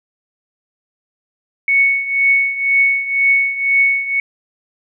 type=tone with tremolo; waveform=sine; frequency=2217 Hz; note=C#7; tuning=in tune; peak=-8 dBFS; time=1.68-4.2 s; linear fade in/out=2 ms; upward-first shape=triangle; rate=2 Hz; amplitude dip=80%; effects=none